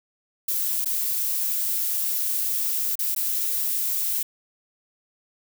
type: noise with dropouts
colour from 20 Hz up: violet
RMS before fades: -25 dBFS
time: 0.48-4.23 s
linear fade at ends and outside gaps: 5 ms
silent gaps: 0.846-0.857 / 2.955-2.99 / 3.148-3.162 s
effects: none